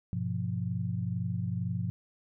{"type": "chord", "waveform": "sine", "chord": "F diminished", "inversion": "first", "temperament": "equal with one note detuned", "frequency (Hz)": [101.34, 123.47, 174.61], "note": ["Ab2", "Cb3", "F3"], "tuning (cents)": [-42, 0, 0], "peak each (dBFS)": -34, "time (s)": [0.13, 1.9], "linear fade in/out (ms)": 0, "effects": []}